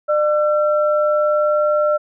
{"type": "tone pair together", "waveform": "sine", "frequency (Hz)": [600, 1349.8], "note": ["D5", "E6"], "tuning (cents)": [37, 41], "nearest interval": "octave + major second", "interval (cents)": 1404, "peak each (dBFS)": [-14, -21], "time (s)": [0.08, 1.98], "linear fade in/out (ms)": 20, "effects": []}